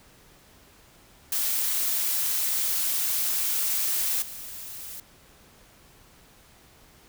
blue noise with level steps, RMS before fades -26 / -39 dBFS, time 1.32-5 s, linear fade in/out 2 ms, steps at 4.22 s, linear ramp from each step 2 ms, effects pink hiss -55 dBFS RMS until 7.08 s

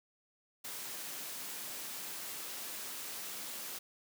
white high-pass noise, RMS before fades -43 dBFS, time 0.64-3.79 s, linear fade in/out 10 ms, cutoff 160 Hz, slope 12 dB/octave, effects none

